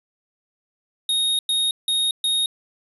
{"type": "tone bursts at uneven times", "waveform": "square", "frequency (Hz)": 3729, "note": "A#7", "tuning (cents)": 0, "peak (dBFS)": -19, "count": 4, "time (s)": [[1.09, 1.39], [1.49, 1.71], [1.88, 2.11], [2.24, 2.46]], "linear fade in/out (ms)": 2, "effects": ["resampled to 32000 Hz", "9-bit"]}